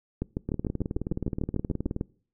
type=two click trains; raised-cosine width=3 ms; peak=-15 / -17 dBFS; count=13 / 29; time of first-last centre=0.22-2.011 / 0.49-1.964 s; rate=6.7 / 19 Hz; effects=noise-tail reverb RT60 0.5 s tail -24 dB re dry